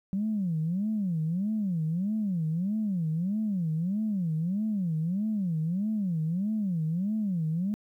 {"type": "tone with vibrato", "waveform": "sine", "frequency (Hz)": 185, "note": "F#3", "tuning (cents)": 0, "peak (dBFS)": -25, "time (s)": [0.13, 7.74], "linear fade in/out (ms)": 0, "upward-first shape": "sine", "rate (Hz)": 1.6, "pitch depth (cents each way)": 290, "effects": ["tanh soft clip ceiling -21 dBFS", "11-bit"]}